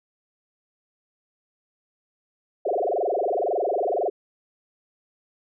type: tone with frequency modulation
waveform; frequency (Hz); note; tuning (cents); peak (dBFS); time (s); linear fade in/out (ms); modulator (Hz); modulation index
sine; 554.4; C#5; 0; -21; 2.65-4.1; 10; 21.9; 8
effects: none